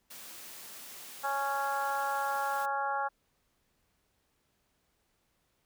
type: high-pass noise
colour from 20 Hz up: white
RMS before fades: -47 dBFS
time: 0.1-2.66 s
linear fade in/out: 10 ms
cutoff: 170 Hz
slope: 12 dB/octave
type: harmonic tone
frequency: 277.2 Hz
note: C#4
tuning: in tune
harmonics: 2 / 3 / 4 / 5 / 6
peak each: -40 / -32 / -37 / -36 / -42 dBFS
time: 1.23-3.09 s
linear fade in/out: 20 ms
effects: pink hiss -75 dBFS RMS until 5.65 s